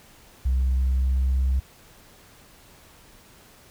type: tone with pitch glide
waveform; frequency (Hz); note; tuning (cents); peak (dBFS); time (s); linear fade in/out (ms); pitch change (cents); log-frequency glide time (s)
sine; 64.5 to 65.51; C2 to C2; -24 to +3; -17; 0.45-1.6; 10; +27; 0.59-1.32
effects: tanh soft clip ceiling -17 dBFS + pink hiss -52 dBFS RMS until 3.7 s